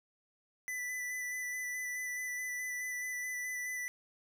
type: tone with vibrato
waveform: square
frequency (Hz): 1989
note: B6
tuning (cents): +12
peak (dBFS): -37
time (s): 0.68-3.88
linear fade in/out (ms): 0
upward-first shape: square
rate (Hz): 4.7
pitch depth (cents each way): 13
effects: none